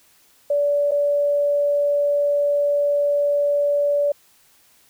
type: tone with dropouts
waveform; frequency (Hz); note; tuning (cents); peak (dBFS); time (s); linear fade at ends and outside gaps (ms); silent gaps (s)
sine; 577; D5; -31; -16; 0.5-4.12; 5; 0.911-0.917
effects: white hiss -56 dBFS RMS until 4.89 s